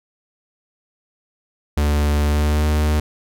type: tone with pitch glide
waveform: 45% pulse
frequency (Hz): 73.7 to 75.64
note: D2 to D#2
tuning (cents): +7 to -48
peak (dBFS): -15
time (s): 1.77-3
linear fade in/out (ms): 5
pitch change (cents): +45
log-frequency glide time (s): 2.24-2.65
effects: none